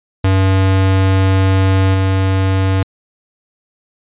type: tone with level steps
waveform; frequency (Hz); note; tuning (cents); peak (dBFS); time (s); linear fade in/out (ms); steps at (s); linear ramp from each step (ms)
square; 95.5; G2; -45; -10 / -12; 0.24-2.83; 5; 1.94; 5
effects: resampled to 8000 Hz